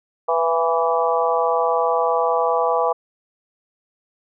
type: harmonic tone with a mistuned harmonic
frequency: 164.81 Hz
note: E3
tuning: in tune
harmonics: 3 / 4 / 5 / 6 / 7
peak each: -21 / -22 / -23 / -24 / -24 dBFS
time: 0.28-2.93 s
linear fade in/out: 10 ms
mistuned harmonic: 4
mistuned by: +26 cents
effects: none